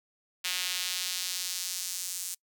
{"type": "tone with high-pass filter sweep", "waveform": "sawtooth", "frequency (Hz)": 181.4, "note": "F#3", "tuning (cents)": -34, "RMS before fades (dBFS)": -34, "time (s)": [0.44, 2.35], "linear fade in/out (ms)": 10, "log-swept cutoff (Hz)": [2900, 7400], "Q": 1.2, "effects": ["noise-tail reverb RT60 0.1 s tail -26 dB re dry"]}